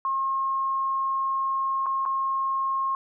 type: tone with dropouts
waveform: sine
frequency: 1075 Hz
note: C6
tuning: 47 cents sharp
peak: -23 dBFS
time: 0.05-2.95 s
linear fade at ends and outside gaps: 1 ms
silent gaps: 1.86-1.865 / 2.053-2.06 s
effects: none